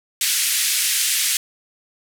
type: band-pass noise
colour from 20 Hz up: white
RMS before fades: -20 dBFS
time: 0.21-1.37 s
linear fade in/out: 2 ms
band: 1900 to 12000 Hz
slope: 24 dB/octave
effects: none